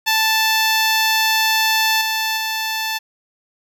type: tone with level steps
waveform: 10% pulse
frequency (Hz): 880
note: A5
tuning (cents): 0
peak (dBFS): -6 / -10 / -12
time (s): 0.06-2.99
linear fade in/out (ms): 20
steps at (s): 2.01 / 2.37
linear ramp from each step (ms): 5
effects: none